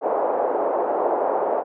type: band-pass noise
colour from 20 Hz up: pink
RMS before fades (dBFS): -22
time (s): 0.01-1.64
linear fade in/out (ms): 50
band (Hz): 440 to 840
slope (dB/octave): 24
effects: none